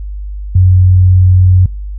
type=tone; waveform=sine; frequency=92 Hz; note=F#2; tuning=9 cents flat; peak=-3 dBFS; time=0.55-1.66 s; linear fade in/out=5 ms; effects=noise-tail reverb RT60 0.4 s tail -26 dB re dry + added 50 Hz sine -19 dBFS peak until 1.98 s